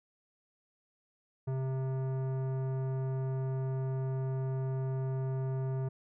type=tone with tanh clipping; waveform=sine; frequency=132 Hz; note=C3; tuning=16 cents sharp; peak=-33 dBFS; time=1.47-5.89 s; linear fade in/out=10 ms; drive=15 dB; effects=none